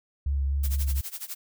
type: tone with vibrato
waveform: sine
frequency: 69.3 Hz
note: C#2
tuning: in tune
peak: -23 dBFS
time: 0.26-1.01 s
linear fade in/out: 5 ms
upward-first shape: sine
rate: 4.1 Hz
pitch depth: 24 cents each way
type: noise with tremolo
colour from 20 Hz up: blue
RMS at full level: -34 dBFS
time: 0.63-1.35 s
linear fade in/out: 10 ms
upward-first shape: sine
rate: 12 Hz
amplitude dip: 90%
effects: none